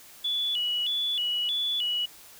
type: tone with vibrato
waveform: sine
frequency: 3174 Hz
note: G7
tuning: 21 cents sharp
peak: -25 dBFS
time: 0.24-2.06 s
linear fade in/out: 10 ms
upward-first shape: square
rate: 1.6 Hz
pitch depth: 140 cents each way
effects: white hiss -50 dBFS RMS until 2.39 s